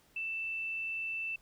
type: tone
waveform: sine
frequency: 2658 Hz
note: E7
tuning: 14 cents sharp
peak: -34 dBFS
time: 0.16-1.36 s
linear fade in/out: 5 ms
effects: pink hiss -66 dBFS RMS until 1.41 s